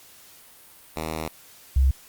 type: tone pair in turn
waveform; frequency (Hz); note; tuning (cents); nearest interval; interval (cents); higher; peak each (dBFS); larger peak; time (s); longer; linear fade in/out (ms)
5% pulse / sine; 79.3 / 66.34; D#2 / C2; +33 / +25; minor third; 308; first; -17 / -15; second; 0.96-1.28 / 1.76-1.91; first; 5
effects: white hiss -50 dBFS RMS until 2.08 s + Opus 48 kbps